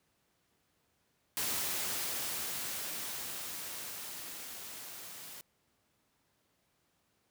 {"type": "noise with level ramp", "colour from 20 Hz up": "white", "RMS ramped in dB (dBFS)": [-34, -48], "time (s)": [1.37, 5.41], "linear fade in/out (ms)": 0, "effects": ["pink hiss -75 dBFS RMS until 7.3 s", "high-pass 80 Hz 12 dB/octave"]}